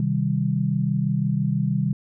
sine chord, C minor, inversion none, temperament just, 130.81 / 156.98 / 196.22 Hz, C3 / Eb3 / G3, 0 / +16 / +2 cents, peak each -24 dBFS, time 0-1.93 s, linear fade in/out 2 ms, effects none

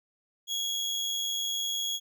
30% pulse tone with amplitude modulation, 3322 Hz, G#7, in tune, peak -24 dBFS, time 0.47-2 s, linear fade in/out 50 ms, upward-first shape sine, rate 100 Hz, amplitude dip 45%, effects none

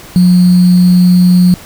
sine tone with sample-and-hold, 179.7 Hz, F3, 50 cents sharp, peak -3 dBFS, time 0.16-1.54 s, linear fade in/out 0 ms, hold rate 4410 Hz, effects pink hiss -33 dBFS RMS until 1.65 s

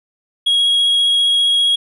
triangle tone with vibrato, 3300 Hz, G#7, 12 cents flat, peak -10 dBFS, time 0.46-1.76 s, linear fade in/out 10 ms, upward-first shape triangle, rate 15 Hz, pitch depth 14 cents each way, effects resampled to 24000 Hz

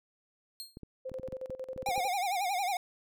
sawtooth tone with exponential decay, 4223 Hz, C8, 15 cents sharp, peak -34 dBFS, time 0.6-0.79 s, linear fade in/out 0 ms, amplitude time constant 40 ms
clicks, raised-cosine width 3 ms, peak -31 dBFS, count 11, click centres 0.771 / 0.833 / 1.117 / 1.197 / 1.286 / 1.328 / 1.498 / 1.763 / 1.829 / 1.888 / 1.979 s
sine tone with tremolo, 520 Hz, C5, 11 cents flat, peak -35 dBFS, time 1.05-2.08 s, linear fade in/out 10 ms, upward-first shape square, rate 11 Hz, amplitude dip 80%
square tone with vibrato, 760 Hz, F#5, 46 cents sharp, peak -30 dBFS, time 1.86-2.77 s, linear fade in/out 2 ms, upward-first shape sine, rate 11 Hz, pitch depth 130 cents each way
effects none

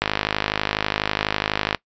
click train, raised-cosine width 0.3 ms, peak -3 dBFS, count 91, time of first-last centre 0.02-1.747 s, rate 52.1 Hz, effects noise-tail reverb RT60 0.1 s tail -21 dB re dry + resampled to 16000 Hz

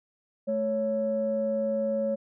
sine tone pair together, 217.3 / 554.6 Hz, A3 / C#5, -21 / +1 cents, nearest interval octave + major third, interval 1622 cents, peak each -30 / -25 dBFS, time 0.47-2.16 s, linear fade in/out 20 ms, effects tanh soft clip ceiling -18 dBFS

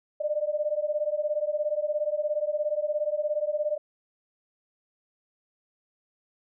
sine beating tone pair, 592 / 609 Hz, D5 / D#5, +14 / -37 cents, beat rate 17 Hz, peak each -28 dBFS, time 0.2-3.78 s, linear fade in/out 10 ms, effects none

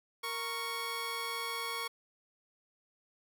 15% pulse tone pair together, 464.5 / 1108.9 Hz, A#4 / C#6, -6 / 0 cents, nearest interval octave + minor third, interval 1506 cents, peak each -35 / -30 dBFS, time 0.23-1.88 s, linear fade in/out 10 ms, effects none

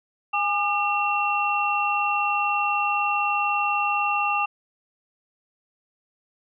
sine tone cluster, 821 / 1206 / 2721 Hz, G#5 / D6 / F7, -20 / +46 / -46 cents, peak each -25 dBFS, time 0.33-4.46 s, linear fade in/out 10 ms, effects none

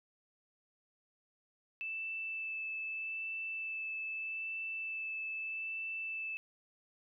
sine tone with vibrato, 2637 Hz, E7, in tune, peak -37 dBFS, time 1.81-6.37 s, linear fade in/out 0 ms, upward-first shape sine, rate 0.8 Hz, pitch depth 10 cents each way, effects none

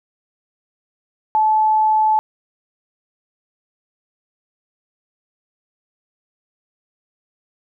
sine tone, 866 Hz, A5, 28 cents flat, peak -12 dBFS, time 1.35-2.19 s, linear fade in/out 0 ms, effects none

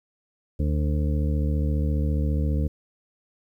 harmonic tone, 74.7 Hz, D2, 30 cents sharp, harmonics 1 / 2 / 3 / 4 / 6 / 7, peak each -22 / -28 / -32 / -34 / -38 / -39 dBFS, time 0.59-2.68 s, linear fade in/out 10 ms, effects 10-bit

